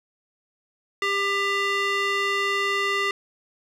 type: tone with band-pass filter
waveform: square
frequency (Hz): 397.8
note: G4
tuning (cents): +25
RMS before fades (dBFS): -24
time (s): 1.02-3.11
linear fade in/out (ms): 2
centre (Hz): 2100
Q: 1.4
effects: none